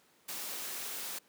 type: noise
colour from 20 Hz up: white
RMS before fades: -40 dBFS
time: 0.28-1.19 s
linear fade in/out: 10 ms
effects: pink hiss -66 dBFS RMS until 1.28 s + high-pass 200 Hz 12 dB/octave